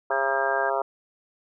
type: harmonic tone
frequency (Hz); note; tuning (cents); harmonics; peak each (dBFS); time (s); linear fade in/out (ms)
135.7; C#3; -36; 3 / 4 / 5 / 6 / 7 / 8 / 9 / 10; -31 / -30 / -27 / -34 / -29 / -39 / -33 / -36; 0.1-0.82; 5
type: tone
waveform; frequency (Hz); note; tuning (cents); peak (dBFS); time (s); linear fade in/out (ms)
sine; 1600; G6; +35; -27; 0.11-0.7; 10
effects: none